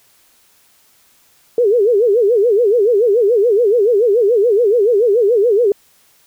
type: tone with vibrato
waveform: sine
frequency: 440 Hz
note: A4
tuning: in tune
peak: -9 dBFS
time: 1.58-5.72 s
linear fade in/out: 2 ms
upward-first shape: sine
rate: 7 Hz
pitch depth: 210 cents each way
effects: white hiss -53 dBFS RMS until 6.26 s